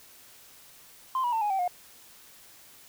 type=tone with pitch steps; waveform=sine; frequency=1042 / 966.6 / 896.7 / 831.8 / 771.7 / 715.8 Hz; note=C6 / B5 / A5 / G#5 / G5 / F5; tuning=-7 / -38 / +33 / +2 / -27 / +42 cents; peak=-23 dBFS; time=1.15-1.678 s; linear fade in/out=2 ms; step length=88 ms; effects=tanh soft clip ceiling -22 dBFS + white hiss -53 dBFS RMS until 2.88 s

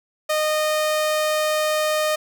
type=tone; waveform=sawtooth; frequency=615 Hz; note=D#5; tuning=20 cents flat; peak=-15 dBFS; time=0.29-2.16 s; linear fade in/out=10 ms; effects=none

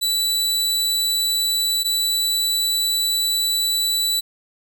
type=tone pair in turn; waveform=sawtooth; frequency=3958 / 3958 Hz; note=B7 / B7; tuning=+3 / +3 cents; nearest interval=unison; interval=0 cents; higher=neither; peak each=-15 dBFS; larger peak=neither; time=0.01-1.84 / 1.84-4.21 s; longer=second; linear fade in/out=20 ms; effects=none

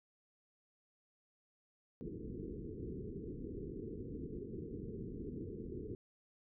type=low-pass noise; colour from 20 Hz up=white; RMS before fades=-45 dBFS; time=2.01-5.95 s; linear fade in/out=0 ms; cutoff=450 Hz; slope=96 dB/octave; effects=none

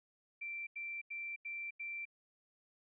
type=tone bursts; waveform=sine; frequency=2349 Hz; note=D7; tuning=in tune; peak=-40 dBFS; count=5; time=0.41-2.054 s; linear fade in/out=10 ms; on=260 ms; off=86 ms; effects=none

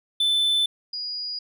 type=tone pair in turn; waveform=triangle / sine; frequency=3520 / 4891 Hz; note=A7 / D#8; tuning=0 / -31 cents; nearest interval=tritone; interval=569 cents; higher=second; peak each=-17 / -28 dBFS; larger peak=first; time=0.2-0.66 / 0.93-1.39 s; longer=neither; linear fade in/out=5 ms; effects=none

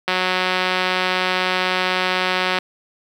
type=click train; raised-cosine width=0.3 ms; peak=-3 dBFS; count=462; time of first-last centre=0.08-2.585 s; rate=184 Hz; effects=high-pass 200 Hz 12 dB/octave + 7-bit

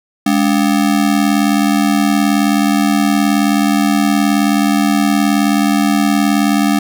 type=ring-modulated tone; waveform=square; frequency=246.9 Hz; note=B3; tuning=in tune; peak=-8 dBFS; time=0.26-6.79 s; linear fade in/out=5 ms; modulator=39.5 Hz; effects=none

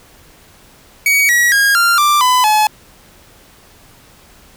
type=tone with pitch steps; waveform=45% pulse; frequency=2254 / 1917.4 / 1631.1 / 1387.5 / 1180.3 / 1004 / 854.1 Hz; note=C#7 / A#6 / G#6 / F6 / D6 / B5 / G#5; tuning=+28 / +48 / -32 / -12 / +8 / +28 / +48 cents; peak=-9 dBFS; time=1.06-2.67 s; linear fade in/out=2 ms; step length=230 ms; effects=pink hiss -45 dBFS RMS until 4.56 s

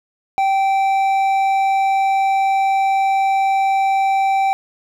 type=tone with hard clipping; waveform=sine; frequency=778 Hz; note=G5; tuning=13 cents flat; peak=-15 dBFS; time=0.38-4.53 s; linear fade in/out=0 ms; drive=6 dB; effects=none

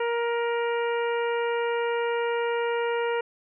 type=harmonic tone; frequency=470 Hz; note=A#4; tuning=14 cents sharp; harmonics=1 / 2 / 3 / 4 / 5 / 6; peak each=-25 / -31 / -35 / -37 / -39 / -41 dBFS; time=0-3.21 s; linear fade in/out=5 ms; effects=none

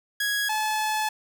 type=tone pair in turn; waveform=sawtooth; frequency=1661.2 / 861.4 Hz; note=G#6 / A5; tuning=0 / -37 cents; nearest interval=major seventh; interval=1137 cents; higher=first; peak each=-20 / -20 dBFS; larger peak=neither; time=0.2-0.49 / 0.49-1.09 s; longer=second; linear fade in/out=5 ms; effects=9-bit

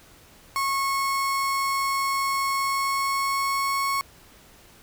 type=tone with pitch glide; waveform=35% pulse; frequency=1095 to 1102 Hz; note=C#6 to C#6; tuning=-22 to -11 cents; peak=-21 dBFS; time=0.56-4.01 s; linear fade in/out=0 ms; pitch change=+11 cents; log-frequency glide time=2.57-3.85 s; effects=pink hiss -52 dBFS RMS until 4.82 s

